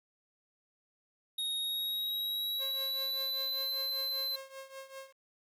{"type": "tone with pitch glide", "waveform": "square", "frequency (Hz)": [3747, 4063], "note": ["A#7", "B7"], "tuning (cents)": [8, 48], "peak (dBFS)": -33, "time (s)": [1.38, 4.36], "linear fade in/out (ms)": 5, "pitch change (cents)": 140, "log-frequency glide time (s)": [1.59, 3.77]}
{"type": "tone with tremolo", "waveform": "sawtooth", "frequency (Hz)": 537, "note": "C5", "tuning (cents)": 45, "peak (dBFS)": -38, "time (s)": [2.58, 5.13], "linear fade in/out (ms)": 50, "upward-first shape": "triangle", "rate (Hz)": 5.1, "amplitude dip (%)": 85}
{"effects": ["11-bit"]}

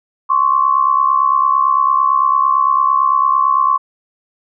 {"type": "tone pair together", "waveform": "sine", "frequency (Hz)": [1057, 1125.9], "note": ["C6", "C#6"], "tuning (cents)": [17, 27], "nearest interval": "minor second", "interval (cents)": 110, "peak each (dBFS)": -13, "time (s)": [0.29, 3.78], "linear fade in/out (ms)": 20, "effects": []}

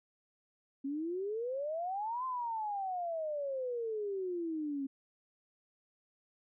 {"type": "exponential two-way sweep", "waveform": "sine", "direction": "up then down", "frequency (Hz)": [268.1, 1046.5, 268.1], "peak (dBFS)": -34, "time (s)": [0.84, 4.87], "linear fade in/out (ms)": 10, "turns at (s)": 2.25, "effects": []}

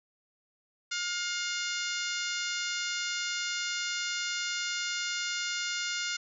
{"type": "harmonic tone", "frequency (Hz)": 710, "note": "F5", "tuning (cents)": 28, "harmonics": [2, 3, 4, 5, 6, 7, 8, 9, 10], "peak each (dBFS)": [-36, -38, -39, -40, -41, -41, -42, -43, -43], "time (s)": [0.91, 6.17], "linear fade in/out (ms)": 10, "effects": []}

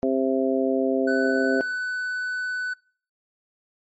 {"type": "harmonic tone", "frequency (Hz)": 132.5, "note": "C3", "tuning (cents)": 22, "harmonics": [2, 3, 4, 5], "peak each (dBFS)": [-23, -25, -26, -27], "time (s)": [0.03, 1.61], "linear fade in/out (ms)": 0}
{"type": "tone", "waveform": "triangle", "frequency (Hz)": 1497, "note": "F#6", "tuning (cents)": 20, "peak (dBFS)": -23, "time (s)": [1.07, 2.74], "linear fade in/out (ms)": 10}
{"effects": ["noise-tail reverb RT60 0.5 s tail -26 dB re dry", "MP3 32 kbps"]}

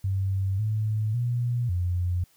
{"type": "tone with pitch steps", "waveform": "sine", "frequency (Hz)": [96.5, 107.9, 120.8, 89], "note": ["G2", "A2", "B2", "F2"], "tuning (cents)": [-27, -33, -38, 33], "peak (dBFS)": -23, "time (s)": [0.04, 2.24], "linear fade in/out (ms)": 5, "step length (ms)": 550, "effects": ["white hiss -62 dBFS RMS until 2.36 s"]}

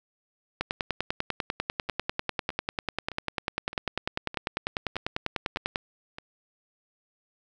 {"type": "two click trains", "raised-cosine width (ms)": 0.3, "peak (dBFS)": [-11, -22], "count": [53, 8], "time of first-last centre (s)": [[0.61, 5.759], [1.89, 6.184]], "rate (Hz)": [10.1, 1.63], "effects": []}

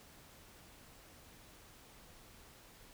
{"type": "silence", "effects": ["pink hiss -59 dBFS RMS until 2.93 s"]}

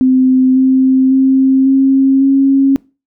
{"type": "tone with pitch steps", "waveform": "sine", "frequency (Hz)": [258.7, 262, 265.4, 268.8, 272.2], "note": ["C4", "C4", "C4", "C4", "C#4"], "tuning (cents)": [-19, 2, 25, 47, -31], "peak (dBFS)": -6, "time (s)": [0.01, 2.76], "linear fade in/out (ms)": 0, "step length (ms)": 550, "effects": ["noise-tail reverb RT60 0.3 s tail -23 dB re dry"]}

